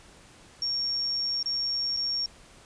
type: tone with dropouts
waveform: sine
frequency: 5530 Hz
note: F8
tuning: 18 cents flat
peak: -26 dBFS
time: 0.62-2.26 s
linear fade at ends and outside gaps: 2 ms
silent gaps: 1.429-1.458 / 1.966-1.97 s
effects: pink hiss -53 dBFS RMS until 2.65 s + resampled to 22050 Hz